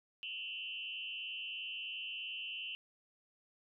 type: tone with frequency modulation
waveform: sine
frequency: 2860 Hz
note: F7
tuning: 41 cents sharp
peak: -40 dBFS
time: 0.23-2.75 s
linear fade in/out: 0 ms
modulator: 103 Hz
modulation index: 2.2
effects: none